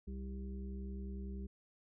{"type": "harmonic tone with a mistuned harmonic", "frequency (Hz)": 65, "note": "C2", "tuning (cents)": -11, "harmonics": [1, 3, 5, 6], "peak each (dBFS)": [-42, -46, -58, -54], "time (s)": [0.07, 1.47], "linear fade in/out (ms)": 10, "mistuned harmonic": 6, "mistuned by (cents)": 26, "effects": []}